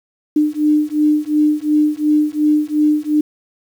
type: beating tone pair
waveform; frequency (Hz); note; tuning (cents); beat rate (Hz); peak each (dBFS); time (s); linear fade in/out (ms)
sine; 300 / 302.8; D4 / D#4; +37 / -47; 2.8; -15; 0.36-3.21; 5
effects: 7-bit